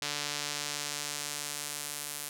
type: tone with band-pass filter sweep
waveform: sawtooth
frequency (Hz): 146.1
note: D3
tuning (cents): -9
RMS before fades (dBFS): -37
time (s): 0.02-2.29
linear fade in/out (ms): 2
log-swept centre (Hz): 4900 to 11000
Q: 0.95
effects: none